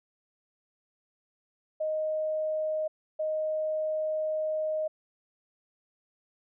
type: tone bursts at uneven times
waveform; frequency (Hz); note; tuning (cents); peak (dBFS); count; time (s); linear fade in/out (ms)
sine; 622.3; D#5; 0; -27; 2; 1.8-2.88 / 3.19-4.88; 10
effects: none